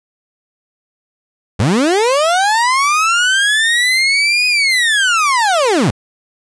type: linear two-way sweep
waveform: 30% pulse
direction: up then down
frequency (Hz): 82.9 to 2500 to 82.9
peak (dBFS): -8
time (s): 1.59-5.91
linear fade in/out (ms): 10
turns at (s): 4.47
effects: resampled to 22050 Hz